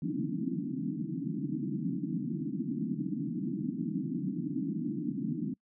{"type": "band-pass noise", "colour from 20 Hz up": "white", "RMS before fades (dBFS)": -34, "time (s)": [0.02, 5.54], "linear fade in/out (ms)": 2, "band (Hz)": [140, 320], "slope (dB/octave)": 96, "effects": ["noise-tail reverb RT60 0.1 s tail -26 dB re dry"]}